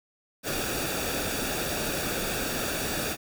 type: noise with comb filter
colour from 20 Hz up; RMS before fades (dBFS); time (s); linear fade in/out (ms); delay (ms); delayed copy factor
pink; -30; 0.43-3.17; 50; 0.97; -0.6
effects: none